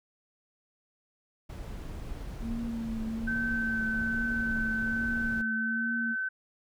brown noise, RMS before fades -39 dBFS, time 1.49-5.42 s, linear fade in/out 10 ms
sine tone with vibrato, 227.5 Hz, A#3, 42 cents flat, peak -32 dBFS, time 2.41-6.16 s, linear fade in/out 50 ms, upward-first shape triangle, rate 1.2 Hz, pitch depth 44 cents each way
sine tone with pitch glide, 1540 to 1527.6 Hz, G6 to G6, -31 to -45 cents, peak -29 dBFS, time 3.27-6.29 s, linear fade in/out 10 ms, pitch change -14 cents, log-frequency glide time 3.72-3.84 s
effects none

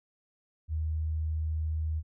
sine tone, 78.6 Hz, D#2, 18 cents sharp, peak -28 dBFS, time 0.68-2.03 s, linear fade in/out 50 ms, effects none

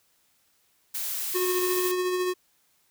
blue noise, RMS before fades -31 dBFS, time 0.94-1.92 s, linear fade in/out 10 ms
square tone with tremolo, 364.1 Hz, F#4, 28 cents flat, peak -24 dBFS, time 1.34-2.34 s, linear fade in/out 20 ms, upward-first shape sine, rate 14 Hz, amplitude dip 30%
effects white hiss -67 dBFS RMS until 2.9 s

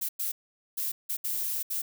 violet noise bursts at uneven times, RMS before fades -31 dBFS, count 6, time 0.01-0.09 / 0.19-0.32 / 0.77-0.92 / 1.09-1.17 / 1.24-1.63 / 1.7-1.82 s, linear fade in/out 10 ms, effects none

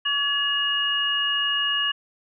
sine tone cluster, 1138 / 1695 / 2867 Hz, C#6 / G#6 / F7, +45 / +35 / +45 cents, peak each -31 / -27 / -22 dBFS, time 0.05-1.92 s, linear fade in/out 10 ms, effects none

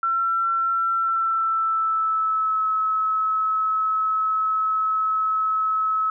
sine tone with pitch glide, 1351 to 1292.2 Hz, E6 to E6, +42 to -35 cents, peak -19 dBFS, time 0.03-6.1 s, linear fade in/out 2 ms, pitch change -77 cents, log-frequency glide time 0.91-2.65 s, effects none

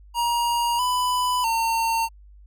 square tone with pitch steps, 946 / 996 / 910 Hz, A#5 / B5 / A#5, +25 / +14 / -42 cents, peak -21 dBFS, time 0.14-2.09 s, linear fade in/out 50 ms, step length 650 ms, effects added 50 Hz sine -45 dBFS peak until 2.46 s

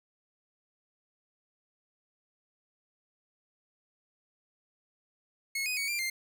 sawtooth tone with pitch steps, 2180 / 2500 / 2241 / 2376 / 2103 Hz, C#7 / D#7 / C#7 / D7 / C7, -29 / +8 / +18 / +20 / +8 cents, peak -27 dBFS, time 5.55-6.1 s, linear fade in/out 5 ms, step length 110 ms, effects none

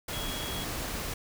sine tone in noise, 3322 Hz, G#7, in tune, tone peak -39 dBFS, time 0.13-0.64 s, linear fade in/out 5 ms, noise pink, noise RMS -35 dBFS, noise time 0.08-1.14 s, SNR -7 dB, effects none

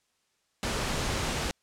pink noise, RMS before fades -30 dBFS, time 0.63-1.51 s, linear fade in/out 0 ms, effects white hiss -73 dBFS RMS until 1.62 s + low-pass 8000 Hz 12 dB/octave

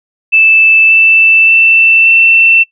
sine tone with pitch steps, 2637 / 2652 / 2668 / 2683 Hz, E7 / E7 / E7 / E7, 0 / +10 / +20 / +30 cents, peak -3 dBFS, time 0.32-2.64 s, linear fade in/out 20 ms, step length 580 ms, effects noise-tail reverb RT60 0.1 s tail -20 dB re dry

